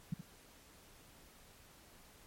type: tone with echo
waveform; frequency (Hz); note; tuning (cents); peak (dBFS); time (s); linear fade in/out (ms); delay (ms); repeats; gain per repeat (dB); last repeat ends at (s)
sine; 167.7; E3; +30; -32; 0.12-0.14; 5; 71; 1; -10; 0.211
effects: pink hiss -61 dBFS RMS until 2.26 s + MP3 64 kbps